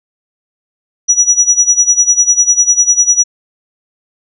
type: tone with tremolo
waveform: sine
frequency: 5850 Hz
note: F#8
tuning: 21 cents flat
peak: -3 dBFS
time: 1.08-3.24 s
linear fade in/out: 20 ms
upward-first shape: sine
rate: 10 Hz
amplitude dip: 85%
effects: none